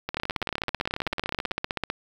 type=two click trains; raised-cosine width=0.3 ms; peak=-13 / -10 dBFS; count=27 / 28; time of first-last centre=0.09-1.511 / 0.17-1.901 s; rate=18.3 / 15.6 Hz; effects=7-bit